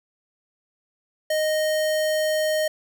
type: tone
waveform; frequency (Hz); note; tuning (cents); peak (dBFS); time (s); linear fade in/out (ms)
square; 620; D#5; -6; -21; 1.3-2.68; 5
effects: none